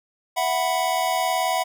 square chord, E suspended second, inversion none, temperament equal with one note detuned, 661.5 / 740 / 987.8 Hz, E5 / F#5 / B5, +6 / 0 / 0 cents, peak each -27 / -24 / -27 dBFS, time 0.36-1.64 s, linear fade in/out 20 ms, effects none

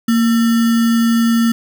sine tone with sample-and-hold, 230.9 Hz, A#3, 16 cents flat, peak -10 dBFS, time 0.08-1.52 s, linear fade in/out 5 ms, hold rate 1575 Hz, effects none

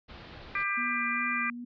pink low-pass noise, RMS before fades -47 dBFS, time 0.08-0.64 s, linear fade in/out 20 ms, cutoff 4500 Hz, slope 48 dB/octave
harmonic tone, 397.8 Hz, G4, 25 cents sharp, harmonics 3 / 4 / 5 / 6, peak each -33 / -35 / -33 / -32 dBFS, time 0.55-1.5 s, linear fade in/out 2 ms
sine tone with vibrato, 240.8 Hz, B3, 44 cents flat, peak -37 dBFS, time 0.77-1.65 s, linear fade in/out 10 ms, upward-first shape sine, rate 2.5 Hz, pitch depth 21 cents each way
effects none

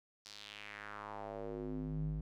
square tone with band-pass filter sweep, 51.91 Hz, G#1, in tune, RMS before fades -43 dBFS, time 0.25-2.21 s, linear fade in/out 5 ms, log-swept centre 5200 to 110 Hz, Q 2.6, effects none

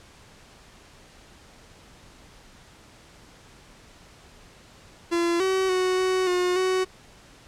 45% pulse tone with pitch steps, 341.3 / 379.3 / 369.7 / 372.6 / 360.2 / 373 Hz, F4 / F#4 / F#4 / F#4 / F#4 / F#4, -40 / +43 / -1 / +12 / -46 / +14 cents, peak -21 dBFS, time 5.11-6.85 s, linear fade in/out 20 ms, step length 290 ms, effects pink hiss -51 dBFS RMS until 7.47 s + low-pass 8000 Hz 12 dB/octave

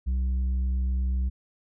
triangle tone with tanh clipping, 63.7 Hz, C2, 46 cents flat, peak -24 dBFS, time 0.06-1.3 s, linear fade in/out 20 ms, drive 9 dB, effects none

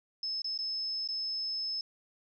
sine tone with dropouts, 5220 Hz, E8, 18 cents flat, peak -32 dBFS, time 0.23-1.81 s, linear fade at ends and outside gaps 2 ms, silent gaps 0.419-0.444 / 0.577-0.588 / 1.076-1.087 s, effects none

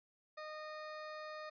20% pulse tone, 615 Hz, D#5, 20 cents flat, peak -40 dBFS, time 0.37-1.5 s, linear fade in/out 10 ms, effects resampled to 11025 Hz

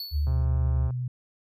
square tone with exponential decay, 4435 Hz, C#8, in tune, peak -31 dBFS, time 0-0.45 s, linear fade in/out 2 ms, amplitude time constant 96 ms
sine tone with pitch glide, 73.42 to 72.12 Hz, D2 to D2, 0 to -31 cents, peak -22 dBFS, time 0.11-0.91 s, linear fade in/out 50 ms, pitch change -31 cents, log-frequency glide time 0.63-0.74 s
sine tone with vibrato, 124.8 Hz, B2, 19 cents sharp, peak -27 dBFS, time 0.27-1.08 s, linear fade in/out 5 ms, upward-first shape sine, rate 11 Hz, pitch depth 9 cents each way
click train, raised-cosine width 1 ms, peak -31 dBFS, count 85, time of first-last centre 0.27-0.906 s, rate 132 Hz
effects none

